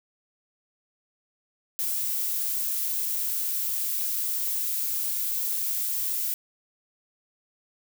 violet noise, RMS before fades -28 dBFS, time 1.79-6.34 s, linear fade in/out 0 ms, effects none

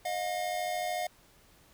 square tone pair together, 620.5 / 714 Hz, D#5 / F5, -5 / +38 cents, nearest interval major second, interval 243 cents, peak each -37 / -33 dBFS, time 0.05-1.07 s, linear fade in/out 5 ms, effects pink hiss -61 dBFS RMS until 1.73 s

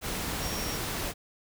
sine tone in noise, 5588 Hz, F8, in tune, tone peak -39 dBFS, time 0.39-0.8 s, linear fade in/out 50 ms, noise pink, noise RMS -33 dBFS, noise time 0.01-1.14 s, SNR -9 dB, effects none

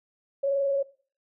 sine tone with frequency modulation, 554.4 Hz, C#5, in tune, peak -22 dBFS, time 0.43-0.83 s, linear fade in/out 10 ms, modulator 22.3 Hz, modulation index 0.38, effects noise-tail reverb RT60 0.4 s tail -18 dB re dry

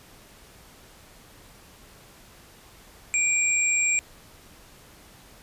sine tone pair together, 2369 / 7565 Hz, D7 / A#8, +14 / +25 cents, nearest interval octave + minor sixth, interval 2011 cents, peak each -23 dBFS, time 3.14-3.99 s, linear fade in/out 0 ms, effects pink hiss -51 dBFS RMS until 5.42 s + resampled to 32000 Hz

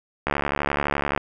click train, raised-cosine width 0.5 ms, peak -7 dBFS, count 66, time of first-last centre 0.27-1.177 s, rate 71.7 Hz, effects none

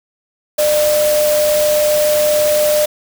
sine tone in noise, 601 Hz, D5, 40 cents sharp, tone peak -11 dBFS, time 0.58-2.86 s, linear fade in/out 10 ms, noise white, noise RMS -21 dBFS, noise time 0.58-2.86 s, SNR +7 dB, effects none

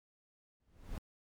brown noise with exponential growth, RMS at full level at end -38 dBFS, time 0.6-0.98 s, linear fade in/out 2 ms, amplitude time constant 82 ms, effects MP3 96 kbps

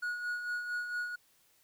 triangle tone with tremolo, 1453 Hz, F#6, 32 cents flat, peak -30 dBFS, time 0.02-1.16 s, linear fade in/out 10 ms, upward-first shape sine, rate 4.4 Hz, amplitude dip 50%, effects white hiss -68 dBFS RMS until 1.63 s

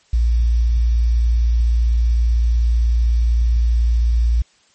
sine tone with quantisation, 57.9 Hz, A#1, 11 cents flat, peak -12 dBFS, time 0.13-4.42 s, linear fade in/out 5 ms, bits 7, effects white hiss -56 dBFS RMS until 4.74 s + MP3 32 kbps

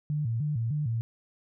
sine tone with vibrato, 131 Hz, C3, 2 cents sharp, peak -26 dBFS, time 0.1-1.01 s, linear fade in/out 0 ms, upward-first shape square, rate 3.3 Hz, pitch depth 230 cents each way, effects none

